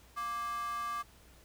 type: tone with high-pass filter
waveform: square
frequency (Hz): 234.3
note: A#3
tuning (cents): +9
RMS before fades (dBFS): -37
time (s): 0.16-1.03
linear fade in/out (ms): 20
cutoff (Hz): 1200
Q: 7.2
effects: added 60 Hz sine -61 dBFS peak until 1.44 s + pink hiss -61 dBFS RMS until 1.44 s